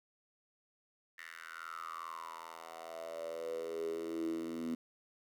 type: tone with high-pass filter sweep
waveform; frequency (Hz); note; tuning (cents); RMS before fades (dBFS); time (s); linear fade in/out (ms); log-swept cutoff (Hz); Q
10% pulse; 82.41; E2; 0; -42; 1.18-4.75; 5; 1800 to 250; 9.3
effects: none